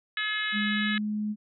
harmonic tone, 425.8 Hz, G#4, 43 cents sharp, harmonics 3 / 4 / 5 / 6 / 7 / 8 / 9, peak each -39 / -30 / -34 / -39 / -37 / -40 / -36 dBFS, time 0.17-0.98 s, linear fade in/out 2 ms
sine tone with pitch glide, 207.7 to 211.2 Hz, G#3 to G#3, 0 to +29 cents, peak -27 dBFS, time 0.52-1.36 s, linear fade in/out 50 ms, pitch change +29 cents, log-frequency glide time 0.67-1.06 s
effects none

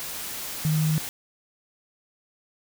sine tone in noise, 155.56 Hz, D#3, in tune, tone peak -20 dBFS, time 0.65-0.98 s, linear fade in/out 0 ms, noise white, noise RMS -34 dBFS, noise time 0-1.09 s, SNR +11 dB, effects none

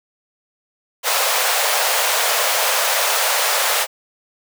pink high-pass noise, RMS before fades -18 dBFS, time 1.03-3.87 s, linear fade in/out 50 ms, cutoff 510 Hz, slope 48 dB/octave, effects none

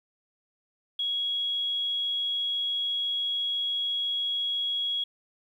sine tone, 3322 Hz, G#7, in tune, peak -26 dBFS, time 0.99-5.04 s, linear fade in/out 5 ms, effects 10-bit

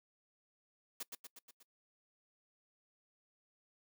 white noise with echo, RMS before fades -42 dBFS, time 1-1.03 s, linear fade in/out 5 ms, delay 120 ms, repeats 5, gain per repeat -4 dB, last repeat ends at 1.63 s, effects noise-tail reverb RT60 0.1 s tail -22 dB re dry + high-pass 200 Hz 12 dB/octave

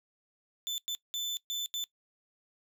35% pulse tone bursts at uneven times, 3520 Hz, A7, in tune, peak -30 dBFS, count 5, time 0.67-0.78 / 0.88-0.95 / 1.14-1.37 / 1.5-1.66 / 1.74-1.84 s, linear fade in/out 0 ms, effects noise-tail reverb RT60 0.1 s tail -20 dB re dry

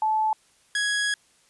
sine / sawtooth tone pair in turn, 869 / 1665.3 Hz, A5 / G#6, -22 / +4 cents, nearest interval major seventh, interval 1126 cents, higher second, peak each -20 / -19 dBFS, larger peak second, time 0.02-0.33 / 0.75-1.14 s, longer second, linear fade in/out 2 ms, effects white hiss -61 dBFS RMS until 1.49 s + resampled to 24000 Hz

